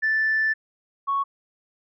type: tone pair in turn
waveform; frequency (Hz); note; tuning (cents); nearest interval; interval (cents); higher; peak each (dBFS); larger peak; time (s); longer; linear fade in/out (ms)
sine; 1760 / 1108.7; A6 / C#6; 0 / 0; minor sixth; 800; first; -18 / -20; first; 0.02-0.54 / 1.07-1.24; first; 20
effects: tanh soft clip ceiling -15 dBFS